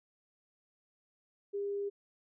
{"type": "tone", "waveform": "sine", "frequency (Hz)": 402.8, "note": "G4", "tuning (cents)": 47, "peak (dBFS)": -33, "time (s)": [1.53, 1.9], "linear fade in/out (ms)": 20, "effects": []}